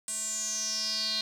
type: tone with band-pass filter sweep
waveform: square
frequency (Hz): 217.8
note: A3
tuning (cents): -17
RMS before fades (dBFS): -32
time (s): 0.08-1.21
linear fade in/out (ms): 2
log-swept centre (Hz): 8400 to 4100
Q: 7.8
effects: 10-bit